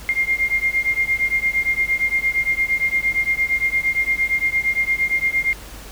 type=beating tone pair; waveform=sine; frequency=2113 / 2121.7 Hz; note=C7 / C7; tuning=+16 / +24 cents; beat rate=8.7 Hz; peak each=-20 dBFS; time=0.09-5.53 s; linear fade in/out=0 ms; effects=added 50 Hz sine -39 dBFS peak until 5.91 s + pink hiss -39 dBFS RMS until 5.91 s